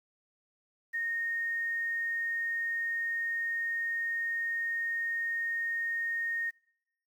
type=tone with quantisation; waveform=sine; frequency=1850 Hz; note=A#6; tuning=14 cents flat; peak=-30 dBFS; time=0.93-6.51 s; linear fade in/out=20 ms; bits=10; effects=noise-tail reverb RT60 0.7 s tail -23 dB re dry